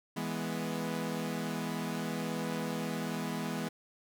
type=chord; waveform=sawtooth; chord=E major; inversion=none; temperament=equal with one note detuned; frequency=164.81 / 208.4 / 246.9 Hz; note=E3 / G#3 / B3; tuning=0 / +6 / 0 cents; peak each=-34 dBFS; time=0.16-3.69 s; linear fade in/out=10 ms; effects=none